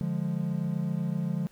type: chord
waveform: triangle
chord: D diminished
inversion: none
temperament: equal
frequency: 146.83 / 174.61 / 207.7 Hz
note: D3 / F3 / Ab3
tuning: 0 / 0 / 0 cents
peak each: -30 / -28 / -32 dBFS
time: 0.01-1.47 s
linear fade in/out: 0 ms
effects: pink hiss -60 dBFS RMS until 1.51 s

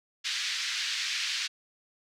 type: band-pass noise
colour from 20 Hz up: white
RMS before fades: -32 dBFS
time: 0.24-1.48 s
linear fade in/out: 20 ms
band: 1700 to 5200 Hz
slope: 24 dB/octave
effects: none

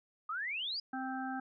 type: exponential sweep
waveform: sine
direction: up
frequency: 1200 to 5030 Hz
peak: -35 dBFS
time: 0.29-0.8 s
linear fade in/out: 5 ms
type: harmonic tone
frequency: 261.6 Hz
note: C4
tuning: in tune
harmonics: 1 / 3 / 5 / 6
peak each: -39 / -40 / -47 / -44 dBFS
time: 0.93-1.4 s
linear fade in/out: 5 ms
effects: none

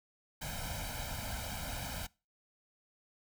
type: noise with comb filter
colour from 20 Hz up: pink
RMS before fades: -40 dBFS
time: 0.41-2.07 s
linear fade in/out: 10 ms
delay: 1.3 ms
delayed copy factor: +1
effects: noise-tail reverb RT60 0.3 s tail -23 dB re dry

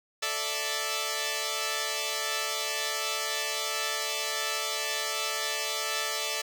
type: chord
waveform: 5% pulse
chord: A suspended fourth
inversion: none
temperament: equal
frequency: 440 / 587.3 / 659.3 Hz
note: A4 / D5 / E5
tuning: 0 / 0 / 0 cents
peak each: -23 / -21 / -23 dBFS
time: 0.22-6.42 s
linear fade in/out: 10 ms
effects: none

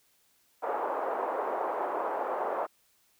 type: band-pass noise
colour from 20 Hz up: white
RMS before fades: -32 dBFS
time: 0.62-2.67 s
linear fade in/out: 20 ms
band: 410 to 1000 Hz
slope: 24 dB/octave
effects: white hiss -68 dBFS RMS until 3.19 s

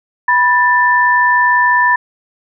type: tone pair together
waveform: sine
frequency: 982 / 1772.1 Hz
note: B5 / A6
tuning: -10 / +12 cents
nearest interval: minor seventh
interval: 1022 cents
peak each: -11 dBFS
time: 0.28-1.96 s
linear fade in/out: 5 ms
effects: none

